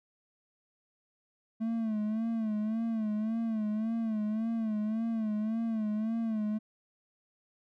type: tone with vibrato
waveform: triangle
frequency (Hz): 220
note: A3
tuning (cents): 0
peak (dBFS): -27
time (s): 1.6-6.59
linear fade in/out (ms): 20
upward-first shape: sine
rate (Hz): 1.8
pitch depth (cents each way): 73
effects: none